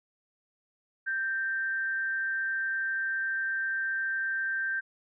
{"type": "tone pair together", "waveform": "sine", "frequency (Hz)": [1568, 1807.3], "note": ["G6", "A6"], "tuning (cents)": [0, 46], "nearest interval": "major second", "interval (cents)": 246, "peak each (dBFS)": [-28, -40], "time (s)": [1.06, 4.81], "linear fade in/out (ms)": 20, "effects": []}